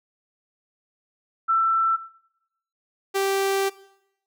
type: tone pair in turn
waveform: sine / sawtooth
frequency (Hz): 1335 / 390.8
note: E6 / G4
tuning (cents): +22 / -5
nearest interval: octave + major sixth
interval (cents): 2127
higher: first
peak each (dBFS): -17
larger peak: neither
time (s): 1.48-1.97 / 3.14-3.7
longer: second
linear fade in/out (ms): 20
effects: noise-tail reverb RT60 0.8 s tail -19 dB re dry